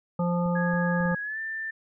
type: harmonic tone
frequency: 174.61 Hz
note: F3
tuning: in tune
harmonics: 1 / 3 / 5 / 7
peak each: -24 / -30 / -34 / -36 dBFS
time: 0.19-1.15 s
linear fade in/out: 5 ms
type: clicks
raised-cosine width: 5 ms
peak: -33 dBFS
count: 5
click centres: 0.46 / 0.738 / 1.006 / 1.056 / 1.116 s
type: tone with pitch glide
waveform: sine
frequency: 1661.2 to 1780.4 Hz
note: G#6 to A6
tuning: 0 to +20 cents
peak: -30 dBFS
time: 0.55-1.71 s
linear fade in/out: 10 ms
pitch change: +120 cents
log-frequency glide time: 1.21-1.39 s
effects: none

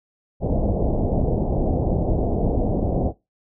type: low-pass noise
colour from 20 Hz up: pink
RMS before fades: -21 dBFS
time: 0.4-3.13 s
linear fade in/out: 50 ms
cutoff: 730 Hz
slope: 48 dB/octave
effects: noise-tail reverb RT60 0.2 s tail -18 dB re dry

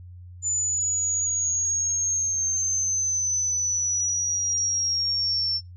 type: exponential sweep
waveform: sine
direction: down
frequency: 7040 to 5400 Hz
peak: -22 dBFS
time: 0.42-5.61 s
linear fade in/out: 50 ms
effects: noise-tail reverb RT60 0.2 s tail -25 dB re dry + added 89 Hz sine -40 dBFS peak until 5.76 s

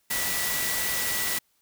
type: tone in noise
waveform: sine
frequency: 1955 Hz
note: B6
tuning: 18 cents flat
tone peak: -33 dBFS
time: 0.1-1.39 s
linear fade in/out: 10 ms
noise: white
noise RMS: -28 dBFS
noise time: 0.1-1.39 s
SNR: -8 dB
effects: white hiss -69 dBFS RMS until 1.61 s

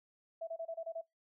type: tone bursts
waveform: sine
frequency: 659.3 Hz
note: E5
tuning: in tune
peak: -37 dBFS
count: 7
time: 0.41-1.014 s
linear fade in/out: 10 ms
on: 64 ms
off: 26 ms
effects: noise-tail reverb RT60 0.2 s tail -25 dB re dry

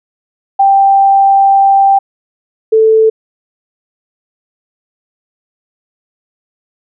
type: tone pair in turn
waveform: sine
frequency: 786 / 441.1 Hz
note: G5 / A4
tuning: +4 / +4 cents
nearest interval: minor seventh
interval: 1000 cents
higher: first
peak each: -4 dBFS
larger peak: neither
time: 0.59-1.99 / 2.72-3.1 s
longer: first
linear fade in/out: 10 ms
effects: none

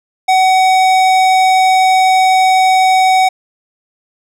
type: tone with tanh clipping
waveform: sine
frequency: 752 Hz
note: F#5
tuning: 28 cents sharp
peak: -9 dBFS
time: 0.28-3.29 s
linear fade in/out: 10 ms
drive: 18 dB
effects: none

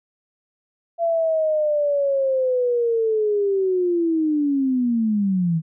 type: linear sweep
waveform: sine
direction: down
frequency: 680 to 157.1 Hz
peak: -17 dBFS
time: 0.98-5.62 s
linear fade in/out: 50 ms
effects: none

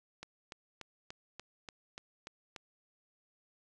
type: click train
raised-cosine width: 0.2 ms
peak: -27 dBFS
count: 9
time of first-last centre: 0.23-2.562 s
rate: 3.43 Hz
effects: resampled to 24000 Hz

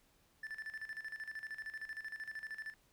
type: tone with tremolo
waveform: triangle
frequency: 1760 Hz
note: A6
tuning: in tune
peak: -39 dBFS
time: 0.43-2.74 s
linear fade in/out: 5 ms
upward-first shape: square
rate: 13 Hz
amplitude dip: 75%
effects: pink hiss -71 dBFS RMS until 2.92 s

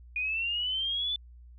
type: linear sweep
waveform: sine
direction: up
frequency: 2443 to 3513 Hz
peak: -28 dBFS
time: 0.16-1.16 s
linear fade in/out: 2 ms
effects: added 60 Hz sine -48 dBFS peak until 1.58 s

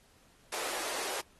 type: high-pass noise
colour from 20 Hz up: pink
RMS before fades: -37 dBFS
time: 0.52-1.21 s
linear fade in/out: 5 ms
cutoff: 390 Hz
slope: 24 dB/octave
effects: pink hiss -64 dBFS RMS until 1.39 s + AAC 32 kbps

